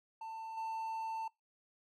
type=tone with level steps; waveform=triangle; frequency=893 Hz; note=A5; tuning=25 cents sharp; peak=-40 / -35 dBFS; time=0.21-1.28 s; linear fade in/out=5 ms; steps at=0.57 s; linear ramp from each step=5 ms; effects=noise-tail reverb RT60 0.2 s tail -23 dB re dry